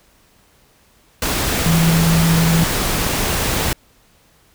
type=tone in noise; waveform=sine; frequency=164.81 Hz; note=E3; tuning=in tune; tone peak=-12 dBFS; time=1.66-2.64 s; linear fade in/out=2 ms; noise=pink; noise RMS=-19 dBFS; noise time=1.22-3.73 s; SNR=+4 dB; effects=pink hiss -54 dBFS RMS until 4.54 s